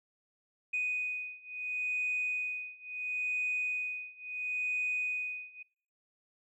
sine beating tone pair, 2489 / 2489.73 Hz, D#7 / D#7, 0 / 0 cents, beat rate 0.73 Hz, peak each -35 / -34 dBFS, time 0.73-5.63 s, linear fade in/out 10 ms, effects noise-tail reverb RT60 0.6 s tail -26 dB re dry + tanh soft clip ceiling -25 dBFS

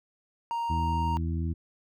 triangle tone, 932.3 Hz, A#5, in tune, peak -26 dBFS, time 0.51-1.17 s, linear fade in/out 0 ms
harmonic tone, 82.41 Hz, E2, in tune, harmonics 1 / 2 / 3 / 4, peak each -28 / -34 / -38 / -40 dBFS, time 0.69-1.54 s, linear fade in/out 20 ms
effects none

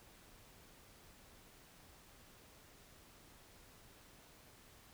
silence, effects pink hiss -62 dBFS RMS until 4.93 s

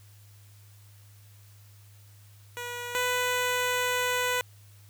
10% pulse tone pair in turn, 484.4 / 496.9 Hz, B4 / B4, -34 / +11 cents, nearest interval unison, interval 45 cents, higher second, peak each -26 / -17 dBFS, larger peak second, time 2.57-2.95 / 2.95-4.41 s, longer second, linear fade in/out 0 ms, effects added 102 Hz sine -51 dBFS peak until 4.89 s + white hiss -60 dBFS RMS until 4.89 s

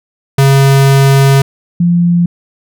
square / sine tone pair in turn, 136.9 / 173.23 Hz, C#3 / F3, -21 / -14 cents, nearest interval major third, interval 407 cents, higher second, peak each -5 / -6 dBFS, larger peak first, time 0.38-1.42 / 1.8-2.26 s, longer first, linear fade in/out 5 ms, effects none

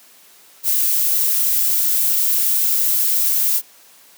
violet noise, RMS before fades -17 dBFS, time 0.63-3.62 s, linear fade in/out 50 ms, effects white hiss -48 dBFS RMS until 4.17 s + high-pass 200 Hz 12 dB/octave

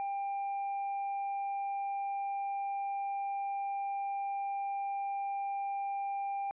triangle tone, 795 Hz, G5, 24 cents sharp, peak -31 dBFS, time 0-6.51 s, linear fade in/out 0 ms, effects resampled to 8000 Hz

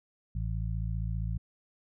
harmonic tone, 55.1 Hz, A1, 3 cents sharp, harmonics 1 / 2 / 3, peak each -32 / -34 / -39 dBFS, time 0.35-1.38 s, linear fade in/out 5 ms, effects none

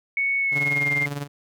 sine tone with pitch glide, 2217 to 2108 Hz, C#7 to C7, 0 to +12 cents, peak -20 dBFS, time 0.17-1.06 s, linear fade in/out 2 ms, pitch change -88 cents, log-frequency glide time 0.38-0.93 s
sawtooth tone with tremolo, 143.3 Hz, D3, 42 cents flat, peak -21 dBFS, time 0.51-1.28 s, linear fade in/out 50 ms, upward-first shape triangle, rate 20 Hz, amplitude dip 75%
effects none

